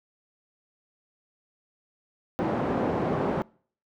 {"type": "band-pass noise", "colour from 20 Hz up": "pink", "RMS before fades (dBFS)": -27, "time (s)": [2.39, 3.42], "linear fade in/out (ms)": 0, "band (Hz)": [170, 840], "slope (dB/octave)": 12, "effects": ["noise-tail reverb RT60 0.5 s tail -25 dB re dry"]}